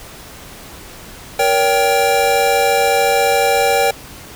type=chord; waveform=square; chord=G diminished; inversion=first; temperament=just; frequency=470.4 / 564.5 / 784 Hz; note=Bb4 / Db5 / G5; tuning=+16 / +31 / 0 cents; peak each=-18 / -18 / -16 dBFS; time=1.39-3.91 s; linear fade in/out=5 ms; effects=pink hiss -36 dBFS RMS until 4.35 s